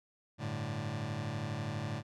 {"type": "chord", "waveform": "sawtooth", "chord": "G suspended second", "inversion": "none", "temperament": "just", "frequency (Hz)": [98, 110.25, 147], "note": ["G2", "A2", "D3"], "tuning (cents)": [0, 4, 2], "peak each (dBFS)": [-39, -34, -35], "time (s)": [0.38, 2.03], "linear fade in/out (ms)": 50, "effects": ["low-pass 6000 Hz 12 dB/octave"]}